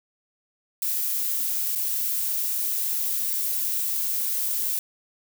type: noise with dropouts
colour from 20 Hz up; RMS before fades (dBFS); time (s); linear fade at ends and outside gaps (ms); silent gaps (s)
violet; -26; 0.82-4.79; 1; 1.751-1.757
effects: none